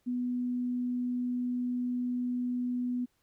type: tone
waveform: sine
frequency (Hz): 246.9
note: B3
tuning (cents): 0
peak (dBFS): -29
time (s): 0.06-3.06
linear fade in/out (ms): 20
effects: pink hiss -74 dBFS RMS until 3.22 s